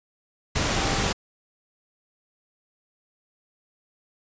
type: tone in noise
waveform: sine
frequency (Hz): 784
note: G5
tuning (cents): 0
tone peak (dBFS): -33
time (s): 0.76-1.06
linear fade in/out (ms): 10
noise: pink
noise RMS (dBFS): -24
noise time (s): 0.55-1.13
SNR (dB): -12
effects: resampled to 16000 Hz